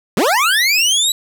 25% pulse linear sweep, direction up, 156.6 to 3951 Hz, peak -8 dBFS, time 0.17-1.12 s, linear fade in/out 2 ms, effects 8-bit

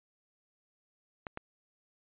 clicks, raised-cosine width 0.5 ms, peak -23 dBFS, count 2, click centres 1.268 / 1.374 s, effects resampled to 8000 Hz

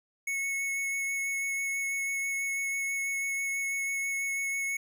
square tone with vibrato, 2200 Hz, C#7, 14 cents flat, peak -30 dBFS, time 0.27-4.77 s, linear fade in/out 5 ms, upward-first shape sine, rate 6.1 Hz, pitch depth 10 cents each way, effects none

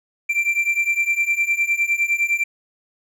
triangle beating tone pair, 2349 / 2358.8 Hz, D7 / D7, 0 / +7 cents, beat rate 9.8 Hz, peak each -20 / -18 dBFS, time 0.29-2.44 s, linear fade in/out 10 ms, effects none

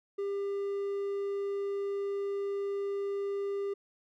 triangle tone, 399.2 Hz, G4, 32 cents sharp, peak -29 dBFS, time 0.18-3.74 s, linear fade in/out 10 ms, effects none

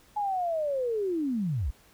sine linear sweep, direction down, 848 to 49 Hz, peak -26 dBFS, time 0.16-1.71 s, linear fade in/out 10 ms, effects pink hiss -59 dBFS RMS until 1.93 s

